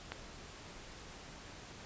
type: click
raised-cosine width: 0.3 ms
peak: -23 dBFS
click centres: 0.12 s
effects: pink hiss -51 dBFS RMS until 1.85 s + resampled to 16000 Hz